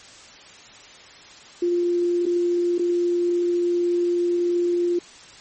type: tone with dropouts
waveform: sine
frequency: 349.2 Hz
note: F4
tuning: in tune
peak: -18 dBFS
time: 1.62-4.99 s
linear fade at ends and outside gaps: 5 ms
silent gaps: 2.256-2.263 / 2.782-2.793 s
effects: white hiss -45 dBFS RMS until 5.4 s + MP3 32 kbps